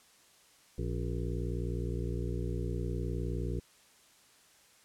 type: harmonic tone with a mistuned harmonic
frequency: 59.5 Hz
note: A#1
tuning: 36 cents sharp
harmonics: 1 / 2 / 3 / 5 / 6 / 7 / 8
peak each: -35 / -37 / -41 / -44 / -42 / -44 / -47 dBFS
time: 0.78-3.6 s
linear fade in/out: 5 ms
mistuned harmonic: 5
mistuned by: -120 cents
effects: white hiss -62 dBFS RMS until 4.84 s + low-pass 10000 Hz 12 dB/octave